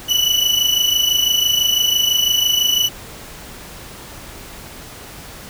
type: tone pair together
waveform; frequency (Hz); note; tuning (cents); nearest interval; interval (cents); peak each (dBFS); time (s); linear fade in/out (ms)
35% pulse; 2952 / 2978; F#7 / F#7; -5 / +11; unison; 16; -15; 0.08-2.89; 20
effects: pink hiss -36 dBFS RMS until 5.49 s